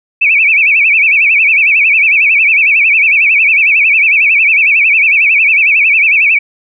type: tone with vibrato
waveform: sine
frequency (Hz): 2447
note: D#7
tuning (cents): -29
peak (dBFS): -5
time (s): 0.21-6.39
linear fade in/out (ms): 10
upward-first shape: sine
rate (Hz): 11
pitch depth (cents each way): 160
effects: none